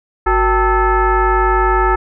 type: tone with frequency modulation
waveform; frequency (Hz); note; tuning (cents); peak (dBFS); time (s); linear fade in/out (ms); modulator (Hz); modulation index
sine; 470; A#4; +14; -10; 0.26-1.96; 10; 420; 2.6
effects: none